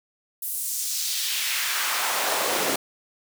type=noise with high-pass filter sweep; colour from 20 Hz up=pink; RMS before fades=-26 dBFS; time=0.42-2.76 s; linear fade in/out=5 ms; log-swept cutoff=12000 to 320 Hz; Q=1.3; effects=none